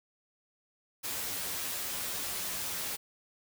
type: noise with comb filter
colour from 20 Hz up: white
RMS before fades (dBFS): -36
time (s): 1.03-2.97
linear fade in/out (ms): 20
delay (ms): 11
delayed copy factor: +0.6
effects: none